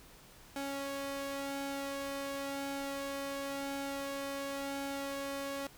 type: tone with flanger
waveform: sawtooth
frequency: 277.2 Hz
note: C#4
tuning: in tune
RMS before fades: -39 dBFS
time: 0.56-5.67 s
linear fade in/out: 2 ms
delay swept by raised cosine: 1.3 to 1.96 ms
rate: 0.94 Hz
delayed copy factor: +0.5
effects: pink hiss -57 dBFS RMS until 5.77 s